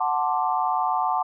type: chord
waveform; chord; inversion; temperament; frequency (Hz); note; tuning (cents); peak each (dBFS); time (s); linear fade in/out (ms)
sine; D dominant seventh; first; equal; 740 / 880 / 1046.5 / 1174.7; F#5 / A5 / C6 / D6; 0 / 0 / 0 / 0; -25 / -25 / -28 / -28; 0-1.23; 10
effects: none